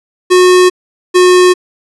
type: tone pair in turn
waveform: square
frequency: 364.2 / 362.8 Hz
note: F#4 / F#4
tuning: -27 / -34 cents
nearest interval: unison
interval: 7 cents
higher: first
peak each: -4 dBFS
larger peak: neither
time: 0.3-0.7 / 1.14-1.54 s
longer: neither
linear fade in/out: 20 ms
effects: resampled to 24000 Hz